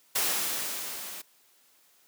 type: noise with level ramp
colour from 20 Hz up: white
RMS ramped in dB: -26 to -41 dBFS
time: 0.15-1.22 s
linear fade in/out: 10 ms
effects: white hiss -63 dBFS RMS until 2.07 s + high-pass 200 Hz 12 dB/octave